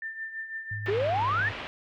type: tone with tremolo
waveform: sine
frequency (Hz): 1788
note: A6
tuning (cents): +27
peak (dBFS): -31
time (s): 0.02-0.9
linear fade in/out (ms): 2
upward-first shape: triangle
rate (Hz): 6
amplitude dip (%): 70
type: tone with pitch glide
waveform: sine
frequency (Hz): 104.6 to 102.21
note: G#2 to G#2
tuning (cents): +13 to -27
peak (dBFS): -33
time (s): 0.71-1.52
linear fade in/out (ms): 5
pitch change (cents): -40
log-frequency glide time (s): 0.93-1.19
type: low-pass noise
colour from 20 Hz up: white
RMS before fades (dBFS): -38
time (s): 0.86-1.67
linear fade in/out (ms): 0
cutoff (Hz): 2900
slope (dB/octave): 24
type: exponential sweep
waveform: sine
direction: up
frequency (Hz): 374.6 to 1864.7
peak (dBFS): -24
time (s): 0.88-1.49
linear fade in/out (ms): 5
effects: none